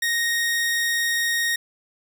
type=tone; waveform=sawtooth; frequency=1864.7 Hz; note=A#6; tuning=in tune; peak=-17 dBFS; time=0.02-1.56 s; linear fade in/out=5 ms; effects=none